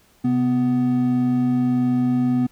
triangle tone pair together, 130.51 / 248.8 Hz, C3 / B3, -4 / +13 cents, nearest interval major seventh, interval 1117 cents, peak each -23 / -15 dBFS, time 0.24-2.47 s, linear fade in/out 10 ms, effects pink hiss -57 dBFS RMS until 2.51 s

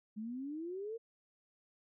sine exponential sweep, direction up, 207.7 to 468.6 Hz, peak -39 dBFS, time 0.16-0.98 s, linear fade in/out 20 ms, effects none

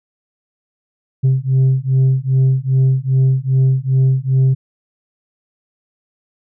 sine beating tone pair, 130.81 / 133.31 Hz, C3 / C3, 0 / +33 cents, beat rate 2.5 Hz, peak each -12 dBFS, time 1.23-4.55 s, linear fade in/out 20 ms, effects tanh soft clip ceiling -8 dBFS

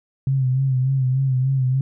sine tone with vibrato, 131.6 Hz, C3, 10 cents sharp, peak -16 dBFS, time 0.27-1.81 s, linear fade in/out 2 ms, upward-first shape sine, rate 3.4 Hz, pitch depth 56 cents each way, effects none

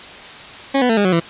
20% pulse tone with pitch steps, 273.7 / 248.1 / 224.9 / 203.9 / 184.8 / 167.51 Hz, C#4 / B3 / A3 / G#3 / F#3 / E3, -22 / +8 / +38 / -32 / -2 / +28 cents, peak -8 dBFS, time 0.74-1.202 s, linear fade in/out 10 ms, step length 77 ms, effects white hiss -35 dBFS RMS until 1.29 s + resampled to 8000 Hz

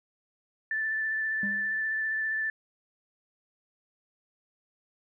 sine tone with vibrato, 1760 Hz, A6, in tune, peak -27 dBFS, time 0.71-2.5 s, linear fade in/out 2 ms, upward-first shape triangle, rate 15 Hz, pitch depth 18 cents each way
triangle tone with exponential decay, 201.9 Hz, G#3, 49 cents flat, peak -28 dBFS, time 1.43-1.85 s, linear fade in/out 2 ms, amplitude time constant 91 ms
effects none

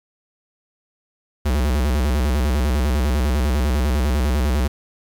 square tone with vibrato, 67.7 Hz, C#2, 40 cents flat, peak -17 dBFS, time 1.45-4.68 s, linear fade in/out 10 ms, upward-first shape square, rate 10 Hz, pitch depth 160 cents each way, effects 8-bit

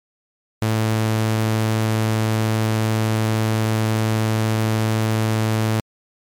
sawtooth tone, 110 Hz, A2, in tune, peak -13 dBFS, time 0.62-5.8 s, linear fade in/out 0 ms, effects MP3 96 kbps

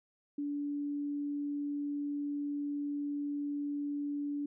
sine tone, 288.7 Hz, D4, 30 cents flat, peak -33 dBFS, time 0.38-4.46 s, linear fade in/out 5 ms, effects none

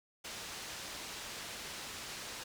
white low-pass noise, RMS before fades -45 dBFS, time 0.24-2.44 s, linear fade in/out 10 ms, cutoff 6000 Hz, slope 12 dB/octave, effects none

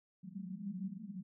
pink band-pass noise, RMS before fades -44 dBFS, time 0.23-1.23 s, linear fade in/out 10 ms, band 180 to 210 Hz, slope 96 dB/octave, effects none

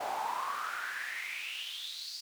brown noise with high-pass filter sweep, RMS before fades -38 dBFS, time 0-2.21 s, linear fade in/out 10 ms, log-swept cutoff 720 to 4900 Hz, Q 7.5, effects none

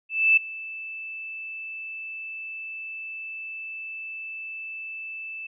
sine tone with ADSR envelope, 2637 Hz, E7, in tune, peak -13 dBFS, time 0.09-5.47 s, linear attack 280 ms, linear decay 7 ms, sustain -20 dB, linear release 8 ms, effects none

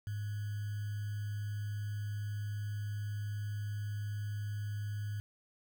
sine tone with sample-and-hold, 103.8 Hz, G#2, in tune, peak -35 dBFS, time 0.07-5.2 s, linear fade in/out 0 ms, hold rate 1575 Hz, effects none

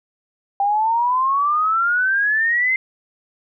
sine exponential sweep, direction up, 790 to 2093 Hz, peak -15 dBFS, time 0.6-2.76 s, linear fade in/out 2 ms, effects none

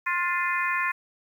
harmonic tone with a mistuned harmonic, 353.3 Hz, F4, 20 cents sharp, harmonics 3 / 4 / 5 / 6 / 7, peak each -28 / -33 / -28 / -31 / -32 dBFS, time 0.06-0.92 s, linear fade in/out 10 ms, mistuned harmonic 6, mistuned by -39 cents, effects 9-bit

